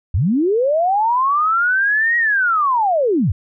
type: linear two-way sweep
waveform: sine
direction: up then down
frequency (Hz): 67.4 to 1909 to 67.4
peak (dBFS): -13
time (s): 0.14-3.32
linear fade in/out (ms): 5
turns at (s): 2.17
effects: none